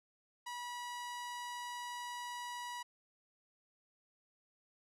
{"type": "tone with low-pass filter", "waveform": "sawtooth", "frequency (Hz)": 971, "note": "B5", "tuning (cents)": -30, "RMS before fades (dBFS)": -44, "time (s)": [0.46, 2.83], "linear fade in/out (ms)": 10, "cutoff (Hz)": 11000, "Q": 0.69, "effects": []}